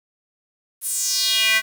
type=tone with high-pass filter sweep; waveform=square; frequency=220 Hz; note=A3; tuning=in tune; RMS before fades=-20 dBFS; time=0.81-1.62 s; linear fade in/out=50 ms; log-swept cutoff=11000 to 1800 Hz; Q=3.2; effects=7-bit